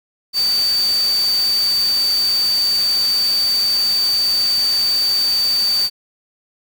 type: tone in noise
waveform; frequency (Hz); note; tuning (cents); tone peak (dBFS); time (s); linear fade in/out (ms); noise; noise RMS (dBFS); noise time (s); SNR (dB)
sine; 4598; D8; -37; -14; 0.33-5.9; 50; white; -28; 0.33-5.9; +11
effects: none